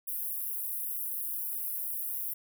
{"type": "high-pass noise", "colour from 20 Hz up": "pink", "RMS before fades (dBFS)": -35, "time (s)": [0.07, 2.34], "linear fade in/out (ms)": 10, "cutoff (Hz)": 11000, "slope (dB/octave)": 48, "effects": []}